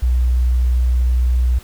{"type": "tone", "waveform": "sine", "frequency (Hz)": 61.74, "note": "B1", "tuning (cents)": 0, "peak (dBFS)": -12, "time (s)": [0.02, 1.59], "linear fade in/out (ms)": 10, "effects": ["pink hiss -43 dBFS RMS until 1.63 s"]}